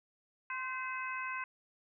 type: harmonic tone with a mistuned harmonic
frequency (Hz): 513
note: C5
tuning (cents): -34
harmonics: 2 / 3 / 4 / 5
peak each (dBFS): -40 / -41 / -44 / -43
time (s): 0.5-1.44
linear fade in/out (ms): 2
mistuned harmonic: 2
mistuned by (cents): +28
effects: none